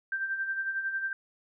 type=tone with tremolo; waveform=sine; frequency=1570 Hz; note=G6; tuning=2 cents sharp; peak=-27 dBFS; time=0.12-1.13 s; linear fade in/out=2 ms; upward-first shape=sine; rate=11 Hz; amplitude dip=55%; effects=none